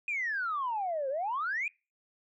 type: exponential two-way sweep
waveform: sine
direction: down then up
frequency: 2501 to 518 to 2501 Hz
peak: -29 dBFS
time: 0.08-1.68 s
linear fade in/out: 2 ms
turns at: 1.09 s
effects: noise-tail reverb RT60 0.3 s tail -26 dB re dry + tanh soft clip ceiling -25 dBFS